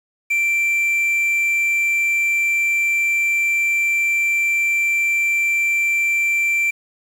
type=tone with quantisation; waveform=triangle; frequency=2349 Hz; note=D7; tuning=in tune; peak=-14 dBFS; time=0.3-6.71 s; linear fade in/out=10 ms; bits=7; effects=none